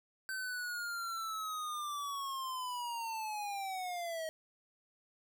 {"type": "linear sweep", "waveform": "square", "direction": "down", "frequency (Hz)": [1545, 630], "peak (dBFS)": -38, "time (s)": [0.29, 4.29], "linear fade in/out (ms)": 0, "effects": []}